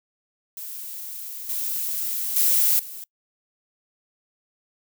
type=noise with level steps; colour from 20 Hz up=violet; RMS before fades=-35 / -27 / -19 / -37 dBFS; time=0.57-3.04 s; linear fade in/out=2 ms; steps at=1.49 / 2.36 / 2.79 s; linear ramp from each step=5 ms; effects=noise-tail reverb RT60 0.1 s tail -25 dB re dry